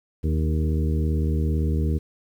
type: harmonic tone with a mistuned harmonic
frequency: 77.78 Hz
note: D#2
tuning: in tune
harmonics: 1 / 2 / 3 / 4 / 5 / 6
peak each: -21 / -27 / -31 / -33 / -35 / -37 dBFS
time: 0.23-1.99 s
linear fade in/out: 20 ms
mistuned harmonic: 5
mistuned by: +26 cents
effects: 9-bit